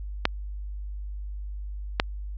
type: clicks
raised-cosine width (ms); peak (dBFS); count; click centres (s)
0.3; -3; 2; 0.254 / 1.999
effects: added 50 Hz sine -32 dBFS peak until 2.37 s + resampled to 16000 Hz